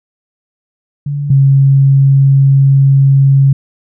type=tone pair in turn; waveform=sine; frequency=143.5 / 136.99 Hz; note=D3 / C#3; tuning=-40 / -20 cents; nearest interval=minor second; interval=80 cents; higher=first; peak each=-14 / -4 dBFS; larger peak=second; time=1.06-1.3 / 1.3-3.53 s; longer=second; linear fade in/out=5 ms; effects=none